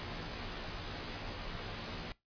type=noise with comb filter; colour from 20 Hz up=pink; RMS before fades=-42 dBFS; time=0-2.12 s; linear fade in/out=0 ms; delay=15 ms; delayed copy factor=-0.85; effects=noise-tail reverb RT60 0.2 s tail -21 dB re dry + resampled to 11025 Hz